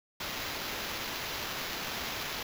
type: noise with sample-and-hold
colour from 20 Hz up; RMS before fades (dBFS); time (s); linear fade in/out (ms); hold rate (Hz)
white; -37; 0.2-2.43; 5; 8820
effects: none